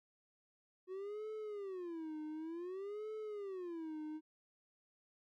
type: tone with vibrato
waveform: triangle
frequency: 364.7 Hz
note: F#4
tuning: 25 cents flat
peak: -40 dBFS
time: 0.87-4.21 s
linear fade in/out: 50 ms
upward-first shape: sine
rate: 0.55 Hz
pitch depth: 300 cents each way
effects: none